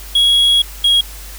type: tone pair in turn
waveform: triangle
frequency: 3322 / 3295 Hz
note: G#7 / G#7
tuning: 0 / -14 cents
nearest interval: unison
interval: 14 cents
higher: first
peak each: -7 dBFS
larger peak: neither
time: 0.15-0.62 / 0.84-1.01 s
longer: first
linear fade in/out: 5 ms
effects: added 50 Hz sine -31 dBFS peak until 1.38 s + white hiss -35 dBFS RMS until 1.38 s